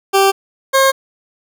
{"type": "tone pair in turn", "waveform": "20% pulse", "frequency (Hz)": [390.6, 537], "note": ["G4", "C5"], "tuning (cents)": [-6, 45], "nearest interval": "tritone", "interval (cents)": 551, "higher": "second", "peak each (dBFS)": -4, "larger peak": "neither", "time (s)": [[0.13, 0.32], [0.73, 0.92]], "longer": "neither", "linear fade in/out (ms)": 20, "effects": []}